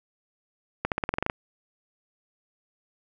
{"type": "accelerating click train", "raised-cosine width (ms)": 0.5, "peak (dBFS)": -10, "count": 10, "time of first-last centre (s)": [0.85, 1.299], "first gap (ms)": 68, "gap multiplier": 0.92, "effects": []}